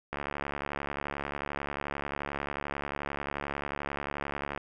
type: click train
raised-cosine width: 0.5 ms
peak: -18 dBFS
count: 318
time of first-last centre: 0.13-4.576 s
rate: 71.3 Hz
effects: none